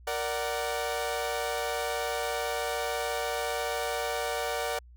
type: chord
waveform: sawtooth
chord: Bb augmented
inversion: none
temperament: equal with one note detuned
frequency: 466.2 / 587.3 / 747.7 Hz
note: Bb4 / D5 / F#5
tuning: 0 / 0 / +18 cents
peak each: -30 dBFS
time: 0.07-4.79 s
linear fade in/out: 5 ms
effects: added 60 Hz sine -49 dBFS peak until 4.96 s